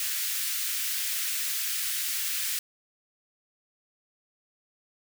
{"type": "high-pass noise", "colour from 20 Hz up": "white", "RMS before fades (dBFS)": -30, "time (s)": [0, 2.59], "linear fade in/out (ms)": 2, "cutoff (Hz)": 1600, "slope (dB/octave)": 24, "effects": []}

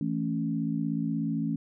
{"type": "chord", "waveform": "sine", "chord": "A major", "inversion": "second", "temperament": "equal with one note detuned", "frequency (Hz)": [163.96, 220, 277.2], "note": ["E3", "A3", "C#4"], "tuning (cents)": [-9, 0, 0], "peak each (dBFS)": -31, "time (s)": [0.01, 1.56], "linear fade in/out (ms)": 2, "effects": []}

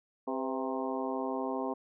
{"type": "harmonic tone with a mistuned harmonic", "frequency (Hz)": 132.4, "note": "C3", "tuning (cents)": 21, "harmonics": [2, 3, 4, 5, 6, 7, 8], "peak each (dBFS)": [-36, -38, -39, -40, -41, -41, -42], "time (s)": [0.27, 1.74], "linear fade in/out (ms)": 10, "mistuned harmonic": 4, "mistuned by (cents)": -66, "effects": []}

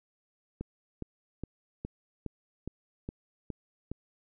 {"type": "click train", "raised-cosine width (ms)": 3, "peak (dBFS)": -23, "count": 9, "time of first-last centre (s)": [0.61, 3.916], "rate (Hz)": 2.42, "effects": []}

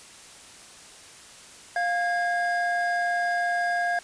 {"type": "tone pair together", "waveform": "triangle", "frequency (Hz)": [701, 1634.8], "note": ["F5", "G#6"], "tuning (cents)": [6, -28], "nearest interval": "octave + minor third", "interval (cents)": 1466, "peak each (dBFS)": [-23, -25], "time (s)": [1.76, 3.99], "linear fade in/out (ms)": 2, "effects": ["white hiss -47 dBFS RMS until 4.03 s", "resampled to 22050 Hz"]}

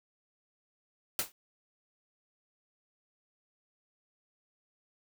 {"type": "noise with exponential decay", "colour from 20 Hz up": "white", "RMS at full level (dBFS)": -27, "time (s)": [1.19, 1.32], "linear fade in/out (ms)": 1, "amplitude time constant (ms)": 28, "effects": []}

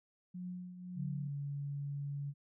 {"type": "tone with tremolo", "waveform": "sine", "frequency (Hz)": 180.3, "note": "F#3", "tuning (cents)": -45, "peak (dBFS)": -39, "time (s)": [0.34, 1.29], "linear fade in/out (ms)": 10, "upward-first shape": "triangle", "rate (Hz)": 1.8, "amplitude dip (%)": 65}
{"type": "tone", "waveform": "sine", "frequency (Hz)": 142.1, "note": "C#3", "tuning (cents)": 43, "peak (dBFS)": -37, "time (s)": [0.95, 2.34], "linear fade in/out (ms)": 50}
{"effects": []}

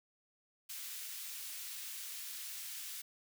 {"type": "high-pass noise", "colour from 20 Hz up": "white", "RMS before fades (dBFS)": -45, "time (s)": [0.69, 3.02], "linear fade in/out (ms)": 10, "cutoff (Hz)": 2000, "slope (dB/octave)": 12, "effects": []}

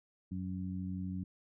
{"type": "harmonic tone", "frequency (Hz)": 92.5, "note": "F#2", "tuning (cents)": 0, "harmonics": [1, 2, 3], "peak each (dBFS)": [-41, -38, -45], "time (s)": [0.31, 1.24], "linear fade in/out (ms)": 10, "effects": []}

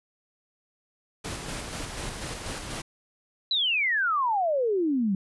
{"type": "noise with tremolo", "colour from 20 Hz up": "pink", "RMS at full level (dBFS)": -34, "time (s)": [1.24, 2.82], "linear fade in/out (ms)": 10, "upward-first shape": "square", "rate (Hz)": 4.1, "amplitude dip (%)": 30}
{"type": "exponential sweep", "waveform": "sine", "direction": "down", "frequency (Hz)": [4050, 185], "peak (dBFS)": -22, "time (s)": [3.51, 5.15], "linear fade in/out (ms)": 2}
{"effects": ["resampled to 24000 Hz"]}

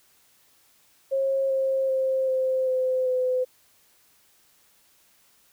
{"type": "tone with pitch steps", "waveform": "sine", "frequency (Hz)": [540, 533.5, 527.1, 520.7, 514.4, 508.2], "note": ["C#5", "C5", "C5", "C5", "C5", "B4"], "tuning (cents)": [-45, 34, 13, -8, -30, 49], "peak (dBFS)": -21, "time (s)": [1.11, 3.45], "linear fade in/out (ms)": 20, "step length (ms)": 390, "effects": ["white hiss -61 dBFS RMS until 5.52 s"]}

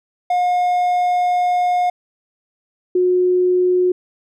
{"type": "tone pair in turn", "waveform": ["triangle", "sine"], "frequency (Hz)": [717, 362.9], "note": ["F5", "F#4"], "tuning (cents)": [45, -34], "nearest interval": "octave", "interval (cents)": 1179, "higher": "first", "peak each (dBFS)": [-12, -12], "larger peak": "neither", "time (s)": [[0.3, 1.9], [2.95, 3.92]], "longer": "first", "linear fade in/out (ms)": 5, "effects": []}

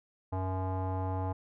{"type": "tone with low-pass filter", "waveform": "square", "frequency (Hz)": 93.7, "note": "F#2", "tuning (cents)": 22, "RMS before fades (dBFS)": -33, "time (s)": [0.32, 1.33], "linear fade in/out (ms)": 10, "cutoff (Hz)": 880, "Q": 4, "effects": []}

